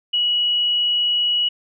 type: tone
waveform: sine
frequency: 2925 Hz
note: F#7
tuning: 21 cents flat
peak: -16 dBFS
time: 0.13-1.49 s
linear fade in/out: 10 ms
effects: none